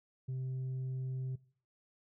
sine tone with tanh clipping, 130 Hz, C3, 11 cents flat, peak -36 dBFS, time 0.28-1.36 s, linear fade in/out 10 ms, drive 2 dB, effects noise-tail reverb RT60 0.5 s tail -21 dB re dry

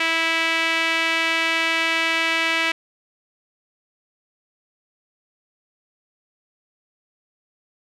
sawtooth tone with band-pass filter, 327.8 Hz, E4, 10 cents flat, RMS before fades -21 dBFS, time 0-2.72 s, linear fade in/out 5 ms, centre 2400 Hz, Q 2.4, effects none

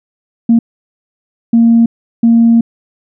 sine tone bursts at uneven times, 231.2 Hz, A#3, 14 cents flat, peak -3 dBFS, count 3, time 0.49-0.59 / 1.53-1.86 / 2.23-2.61 s, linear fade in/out 5 ms, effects tanh soft clip ceiling 0 dBFS

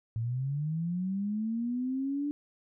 sine linear sweep, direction up, 110 to 293.7 Hz, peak -29 dBFS, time 0.16-2.31 s, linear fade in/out 0 ms, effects none

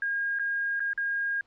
sine tone with dropouts, 1624 Hz, G#6, 39 cents flat, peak -26 dBFS, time 0.02-1.41 s, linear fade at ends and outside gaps 2 ms, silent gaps 0.388-0.395 / 0.796-0.803 / 0.933-0.976 s, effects pink hiss -67 dBFS RMS until 1.46 s + low-pass 4000 Hz 12 dB/octave

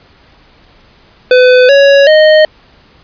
square tone with pitch steps, 503 / 558.1 / 619.3 Hz, B4 / C#5 / D#5, +32 / +12 / -8 cents, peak -3 dBFS, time 1.31-2.45 s, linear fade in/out 2 ms, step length 380 ms, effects pink hiss -44 dBFS RMS until 3.03 s + resampled to 11025 Hz

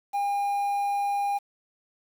triangle tone with quantisation, 807 Hz, G#5, 50 cents flat, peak -22 dBFS, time 0.13-1.39 s, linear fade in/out 20 ms, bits 8, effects none

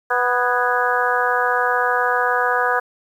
harmonic tone with a mistuned harmonic, 246.9 Hz, B3, in tune, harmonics 2 / 3 / 4 / 5 / 6 / 7, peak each -23 / -23 / -23 / -23 / -23 / -23 dBFS, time 0.1-2.8 s, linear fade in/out 10 ms, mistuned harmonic 7, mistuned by -68 cents, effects 8-bit

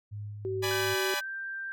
sine tone with tremolo, 103.83 Hz, G#2, in tune, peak -35 dBFS, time 0.11-0.95 s, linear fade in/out 20 ms, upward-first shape sine, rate 2.6 Hz, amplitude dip 35%
sine tone, 380 Hz, F#4, 46 cents sharp, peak -30 dBFS, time 0.45-1.14 s, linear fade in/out 0 ms
10% pulse chord, G# diminished, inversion second, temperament equal, 587.3 / 830.6 / 987.8 Hz, D5 / G#5 / B5, 0 / 0 / 0 cents, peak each -26 dBFS, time 0.62-1.21 s, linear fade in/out 20 ms
sine tone with pitch glide, 1542 to 1576.2 Hz, G6 to G6, -29 to +9 cents, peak -34 dBFS, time 0.71-1.72 s, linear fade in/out 0 ms, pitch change +38 cents, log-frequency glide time 1.2-1.29 s
effects none

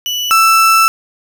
35% pulse tone pair in turn, 2960 / 1325.4 Hz, F#7 / E6, 0 / +9 cents, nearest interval octave + major second, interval 1391 cents, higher first, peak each -14 / -5 dBFS, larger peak second, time 0.06-0.31 / 0.31-0.88 s, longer second, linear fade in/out 0 ms, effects none

